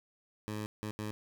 15% pulse tone bursts at uneven times, 106.5 Hz, G#2, 44 cents sharp, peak -30 dBFS, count 3, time 0.48-0.66 / 0.83-0.91 / 0.99-1.11 s, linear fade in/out 0 ms, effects none

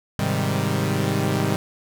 sawtooth chord, Ab major seventh, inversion none, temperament equal, 103.83 / 130.81 / 155.56 / 196 Hz, Ab2 / C3 / Eb3 / G3, 0 / 0 / 0 / 0 cents, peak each -22 dBFS, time 0.19-1.56 s, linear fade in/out 0 ms, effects none

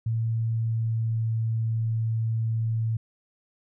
sine tone with pitch glide, 113.5 to 112.65 Hz, A#2 to A2, -46 to +41 cents, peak -23 dBFS, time 0.06-2.97 s, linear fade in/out 5 ms, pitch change -13 cents, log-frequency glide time 0.47-1.32 s, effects none

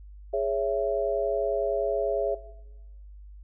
sine chord, C# minor, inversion second, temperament just, 415.8 / 554.4 / 665.2 Hz, G#4 / C#5 / E5, +2 / 0 / +16 cents, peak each -28 dBFS, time 0.33-2.35 s, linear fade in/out 10 ms, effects noise-tail reverb RT60 1.0 s tail -17 dB re dry + added 50 Hz sine -43 dBFS peak until 3.43 s

